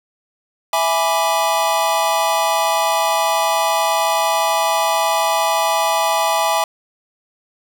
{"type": "chord", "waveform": "square", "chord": "E dominant seventh", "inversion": "none", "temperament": "equal", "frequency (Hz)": [659.3, 830.6, 987.8, 1174.7], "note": ["E5", "G#5", "B5", "D6"], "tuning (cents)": [0, 0, 0, 0], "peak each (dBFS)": [-21, -20, -22, -23], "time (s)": [0.73, 6.64], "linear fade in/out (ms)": 2, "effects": []}